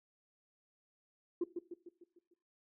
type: tone with echo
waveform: sine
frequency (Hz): 349.2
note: F4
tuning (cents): 0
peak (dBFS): -29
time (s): 1.41-1.44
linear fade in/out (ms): 5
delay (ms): 150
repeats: 6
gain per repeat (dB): -6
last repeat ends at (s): 2.34
effects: noise-tail reverb RT60 0.4 s tail -18 dB re dry + tanh soft clip ceiling -28 dBFS